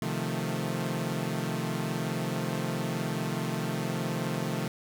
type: chord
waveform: sawtooth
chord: F dominant seventh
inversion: second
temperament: equal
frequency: 130.81 / 155.56 / 174.61 / 220 Hz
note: C3 / Eb3 / F3 / A3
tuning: 0 / 0 / 0 / 0 cents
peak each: -31 dBFS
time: 0.02-4.68 s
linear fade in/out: 2 ms
effects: none